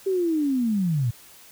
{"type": "linear sweep", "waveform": "sine", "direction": "down", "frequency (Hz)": [392.9, 110], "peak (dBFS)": -20, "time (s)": [0.06, 1.11], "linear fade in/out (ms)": 10, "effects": ["white hiss -49 dBFS RMS until 1.51 s"]}